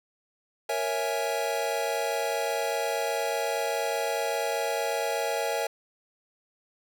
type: chord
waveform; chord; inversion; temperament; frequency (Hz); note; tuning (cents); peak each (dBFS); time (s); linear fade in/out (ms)
square; A# half-diminished seventh; none; equal; 466.2 / 554.4 / 659.3 / 830.6; A#4 / C#5 / E5 / G#5; 0 / 0 / 0 / 0; -33; 0.69-5.67; 5
effects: none